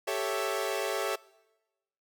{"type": "chord", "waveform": "sawtooth", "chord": "A dominant seventh", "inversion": "third", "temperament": "equal", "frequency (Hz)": [392, 440, 554.4, 659.3], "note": ["G4", "A4", "C#5", "E5"], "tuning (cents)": [0, 0, 0, 0], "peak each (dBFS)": -31, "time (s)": [0.07, 1.16], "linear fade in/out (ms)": 10, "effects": ["noise-tail reverb RT60 1.0 s tail -22 dB re dry"]}